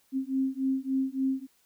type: beating tone pair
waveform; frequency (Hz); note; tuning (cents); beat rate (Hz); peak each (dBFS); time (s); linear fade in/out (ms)
sine; 264.2 / 267.7; C4 / C4; +17 / +40; 3.5; -29; 0.12-1.47; 50
effects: white hiss -67 dBFS RMS until 1.65 s